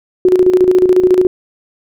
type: tone with tremolo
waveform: sine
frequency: 366.5 Hz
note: F#4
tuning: 16 cents flat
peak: -4 dBFS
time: 0.25-1.27 s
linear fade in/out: 2 ms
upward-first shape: square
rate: 14 Hz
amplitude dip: 60%
effects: none